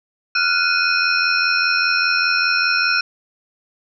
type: tone cluster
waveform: sine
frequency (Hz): 1389 / 1474 / 2502 / 4173 / 5420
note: F6 / F#6 / D#7 / C8 / E8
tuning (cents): -10 / -7 / +9 / -5 / +47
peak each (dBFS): -21 / -20 / -20 / -26 / -22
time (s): 0.35-3.01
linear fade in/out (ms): 5
effects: none